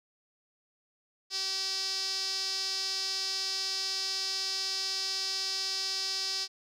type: tone with band-pass filter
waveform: sawtooth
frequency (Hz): 384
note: G4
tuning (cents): -36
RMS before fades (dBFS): -33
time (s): 1.3-6.48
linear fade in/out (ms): 50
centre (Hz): 4900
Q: 6.4
effects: none